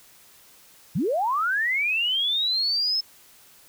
sine linear sweep, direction up, 122.5 to 5274 Hz, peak -21 dBFS, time 0.95-3.01 s, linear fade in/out 10 ms, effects white hiss -53 dBFS RMS until 3.68 s

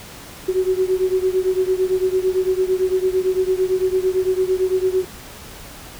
sine beating tone pair, 370 / 378.9 Hz, F#4 / F#4, 0 / +41 cents, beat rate 8.9 Hz, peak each -18 / -20 dBFS, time 0.48-5.05 s, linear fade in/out 10 ms, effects pink hiss -38 dBFS RMS until 5.99 s

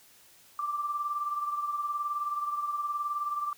sine beating tone pair, 1174.7 / 1193.7 Hz, D6 / D6, 0 / +28 cents, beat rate 19 Hz, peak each -30 / -38 dBFS, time 0.59-3.53 s, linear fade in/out 2 ms, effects white hiss -58 dBFS RMS until 3.57 s

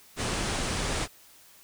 pink low-pass noise, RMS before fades -30 dBFS, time 0.16-1.08 s, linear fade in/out 50 ms, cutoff 9900 Hz, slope 96 dB/octave, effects white hiss -55 dBFS RMS until 1.63 s

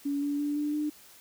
sine tone with pitch steps, 283.7 / 287.7 / 291.7 / 295.7 / 299.9 Hz, C#4 / D4 / D4 / D4 / D4, +40 / -36 / -12 / +12 / +36 cents, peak -27 dBFS, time 0.05-0.9 s, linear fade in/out 10 ms, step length 170 ms, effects white hiss -54 dBFS RMS until 1.2 s

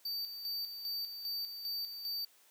square tone with tremolo, 4615 Hz, D8, 31 cents flat, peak -36 dBFS, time 0.05-2.25 s, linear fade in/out 5 ms, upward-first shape square, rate 2.5 Hz, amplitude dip 55%, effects white hiss -65 dBFS RMS until 2.5 s + high-pass 300 Hz 12 dB/octave

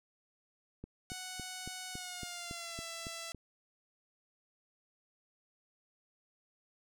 click train, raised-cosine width 3 ms, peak -31 dBFS, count 10, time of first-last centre 0.84-3.347 s, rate 3.59 Hz
5% pulse tone with pitch glide, 740 to 666.9 Hz, F#5 to E5, 0 to +20 cents, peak -30 dBFS, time 1.1-3.32 s, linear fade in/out 0 ms, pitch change -180 cents, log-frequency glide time 1.91-2.8 s
effects none

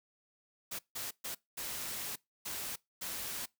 white noise bursts at uneven times, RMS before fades -40 dBFS, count 6, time 0.71-0.79 / 0.95-1.11 / 1.24-1.35 / 1.57-2.16 / 2.45-2.76 / 3.01-3.46 s, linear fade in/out 10 ms, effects noise-tail reverb RT60 0.2 s tail -23 dB re dry

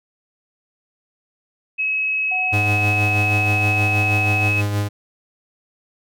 sine tone, 2565 Hz, E7, 48 cents flat, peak -18 dBFS, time 1.78-4.62 s, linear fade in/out 20 ms
sine tone with pitch glide, 740 to 752.5 Hz, F#5 to F#5, 0 to +29 cents, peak -26 dBFS, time 2.31-4.49 s, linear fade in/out 10 ms, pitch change +29 cents, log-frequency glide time 2.96-3.9 s
45% pulse tone with tremolo, 102.7 Hz, G#2, 19 cents flat, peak -17 dBFS, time 2.52-4.89 s, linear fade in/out 20 ms, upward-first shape sine, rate 6.3 Hz, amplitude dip 40%
effects none

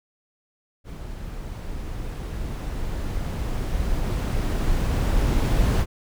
brown noise with level ramp, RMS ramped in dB -35 to -18 dBFS, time 0.84-5.86 s, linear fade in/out 50 ms, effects none

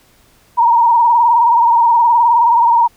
sine tone with vibrato, 940 Hz, A#5, 14 cents sharp, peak -7 dBFS, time 0.57-2.88 s, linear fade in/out 20 ms, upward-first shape triangle, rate 19 Hz, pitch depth 77 cents each way, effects pink hiss -51 dBFS RMS until 2.96 s

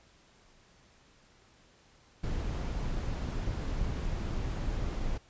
brown noise, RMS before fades -33 dBFS, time 2.23-5.18 s, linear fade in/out 10 ms
clicks, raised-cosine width 5 ms, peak -23 dBFS, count 2, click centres 3.288 / 3.813 s
effects pink hiss -62 dBFS RMS until 5.29 s + resampled to 16000 Hz

